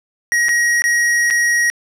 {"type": "tone with dropouts", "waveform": "square", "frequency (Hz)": 1894, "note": "A#6", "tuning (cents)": 27, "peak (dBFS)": -13, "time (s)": [0.32, 1.7], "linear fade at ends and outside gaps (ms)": 0, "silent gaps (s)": [[0.485, 0.491], [0.82, 0.84], [1.302, 1.308]], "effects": ["low-pass 10000 Hz 12 dB/octave", "7-bit"]}